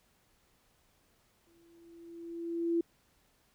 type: tone with exponential growth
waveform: sine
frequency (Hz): 337.1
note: E4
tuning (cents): +39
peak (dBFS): -25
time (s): 1.47-2.81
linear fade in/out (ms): 5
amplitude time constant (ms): 290
effects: pink hiss -70 dBFS RMS until 3.54 s